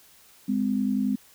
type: tone pair together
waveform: sine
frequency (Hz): 205.8 / 256.7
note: G#3 / C4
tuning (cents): -16 / -33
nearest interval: major third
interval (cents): 383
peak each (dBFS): -25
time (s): 0.48-1.16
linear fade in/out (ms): 10
effects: white hiss -55 dBFS RMS until 1.34 s